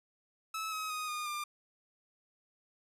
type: tone with pitch steps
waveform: sawtooth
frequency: 1300 / 1273.2 / 1247 / 1221.4 / 1196.2 Hz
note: E6 / D#6 / D#6 / D#6 / D6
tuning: -24 / +39 / +3 / -32 / +31 cents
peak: -32 dBFS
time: 0.54-1.44 s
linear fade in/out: 5 ms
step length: 180 ms
effects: resampled to 32000 Hz + 11-bit